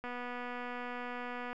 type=click train; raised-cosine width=0.5 ms; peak=-27 dBFS; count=366; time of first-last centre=0.04-1.53 s; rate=245 Hz; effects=none